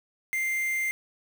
triangle tone with quantisation, 2093 Hz, C7, in tune, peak -24 dBFS, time 0.33-0.91 s, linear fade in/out 0 ms, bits 6, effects none

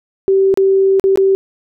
sine tone with dropouts, 386.8 Hz, G4, 23 cents flat, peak -8 dBFS, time 0.28-1.35 s, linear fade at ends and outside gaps 0 ms, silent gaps 0.541-0.574 / 0.997-1.04 / 1.158-1.174 s, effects none

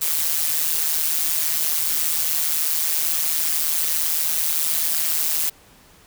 blue noise with amplitude modulation, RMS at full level -18 dBFS, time 0.01-5.5 s, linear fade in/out 10 ms, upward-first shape sine, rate 157 Hz, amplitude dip 80%, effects pink hiss -51 dBFS RMS until 6.06 s

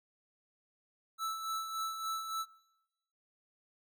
square tone with tremolo, 1316 Hz, E6, 3 cents flat, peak -34 dBFS, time 1.18-2.46 s, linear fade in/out 50 ms, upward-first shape sine, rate 3.5 Hz, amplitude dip 50%, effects noise-tail reverb RT60 1.0 s tail -23 dB re dry

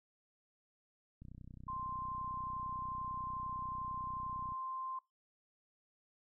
click train, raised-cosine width 5 ms, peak -39 dBFS, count 104, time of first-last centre 1.22-4.521 s, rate 31.2 Hz
sine tone, 1046.5 Hz, C6, in tune, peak -39 dBFS, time 1.68-4.99 s, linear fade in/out 5 ms
effects noise-tail reverb RT60 0.2 s tail -22 dB re dry

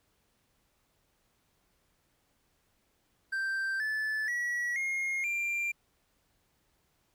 triangle tone with pitch steps, 1568 / 1739.8 / 1930.4 / 2142 / 2377 Hz, G6 / A6 / B6 / C7 / D7, 0 / -20 / -40 / +40 / +20 cents, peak -28 dBFS, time 3.32-5.72 s, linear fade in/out 10 ms, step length 480 ms, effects pink hiss -73 dBFS RMS until 7.14 s

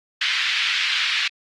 pink band-pass noise, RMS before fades -22 dBFS, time 0.21-1.28 s, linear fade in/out 5 ms, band 1800 to 4100 Hz, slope 24 dB/octave, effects Opus 32 kbps

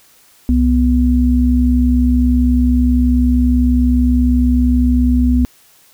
sine tone pair together, 65.41 / 247 Hz, C2 / B3, 0 / 0 cents, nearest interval octave + major seventh, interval 2300 cents, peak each -12 dBFS, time 0.49-5.45 s, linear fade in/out 0 ms, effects white hiss -49 dBFS RMS until 5.93 s

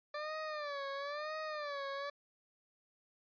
20% pulse tone with vibrato, 587.3 Hz, D5, in tune, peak -34 dBFS, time 0.14-2.1 s, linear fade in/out 5 ms, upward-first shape sine, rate 1 Hz, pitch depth 110 cents each way, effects resampled to 11025 Hz

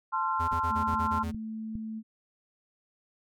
sine chord, F major, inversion first, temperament equal with one note detuned, 880 / 1046.5 / 1366.6 Hz, A5 / C6 / F6, 0 / 0 / -38 cents, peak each -32 / -29 / -32 dBFS, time 0.12-1.24 s, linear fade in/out 20 ms
square tone bursts, 83.5 Hz, E2, 23 cents sharp, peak -33 dBFS, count 8, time 0.39-1.318 s, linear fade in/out 20 ms, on 95 ms, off 24 ms
click train, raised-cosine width 5 ms, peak -27 dBFS, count 4, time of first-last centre 0.53-1.754 s, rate 2.45 Hz
sine tone, 220 Hz, A3, in tune, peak -34 dBFS, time 0.68-2.03 s, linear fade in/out 50 ms
effects none

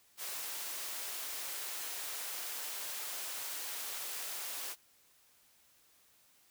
white high-pass noise, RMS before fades -41 dBFS, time 0.17-4.76 s, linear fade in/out 50 ms, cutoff 450 Hz, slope 12 dB/octave, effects white hiss -67 dBFS RMS until 6.5 s

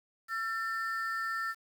triangle ring-modulated tone, 1571 Hz, G6, 3 cents sharp, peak -27 dBFS, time 0.28-1.55 s, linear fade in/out 50 ms, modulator 221 Hz, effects 9-bit

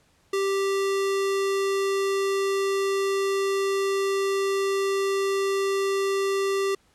square tone, 392 Hz, G4, in tune, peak -23 dBFS, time 0.33-6.75 s, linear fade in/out 5 ms, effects pink hiss -63 dBFS RMS until 6.94 s + low-pass 10000 Hz 12 dB/octave

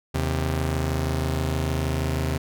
sawtooth tone pair together, 79 / 131.64 Hz, D#2 / C3, +27 / +11 cents, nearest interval major sixth, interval 884 cents, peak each -21 / -23 dBFS, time 0.14-2.38 s, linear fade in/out 10 ms, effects none

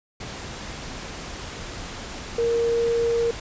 sine tone in noise, 466.2 Hz, A#4, in tune, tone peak -19 dBFS, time 2.38-3.31 s, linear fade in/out 5 ms, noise pink, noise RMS -35 dBFS, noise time 0.2-3.4 s, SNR +13 dB, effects resampled to 16000 Hz

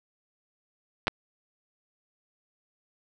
clicks, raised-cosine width 0.3 ms, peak -9 dBFS, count 2, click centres 1.071 / 1.08 s, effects none

